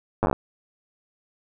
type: slowing click train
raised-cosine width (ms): 1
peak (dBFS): -8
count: 9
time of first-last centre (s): 0.23-0.329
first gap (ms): 9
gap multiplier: 1.09
effects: none